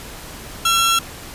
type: tone pair together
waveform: sawtooth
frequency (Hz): 1354 / 3299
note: E6 / G#7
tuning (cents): +46 / -12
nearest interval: octave + minor third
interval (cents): 1542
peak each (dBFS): -12 / -15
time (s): 0.65-0.99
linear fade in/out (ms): 5
effects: pink hiss -35 dBFS RMS until 1.34 s + resampled to 32000 Hz